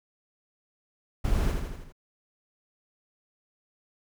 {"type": "noise with echo", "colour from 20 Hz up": "brown", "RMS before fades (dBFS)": -26, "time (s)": [1.24, 1.52], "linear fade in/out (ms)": 10, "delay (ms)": 81, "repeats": 5, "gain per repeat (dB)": -4, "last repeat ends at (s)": 1.925, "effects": []}